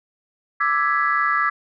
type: chord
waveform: sine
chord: E dominant seventh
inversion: third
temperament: equal with one note detuned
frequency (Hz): 1174.7 / 1318.5 / 1668.9 / 1975.5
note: D6 / E6 / G#6 / B6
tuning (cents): 0 / 0 / +8 / 0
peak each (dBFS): -21 / -22 / -22 / -25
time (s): 0.6-1.5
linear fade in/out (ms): 10
effects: tanh soft clip ceiling -6 dBFS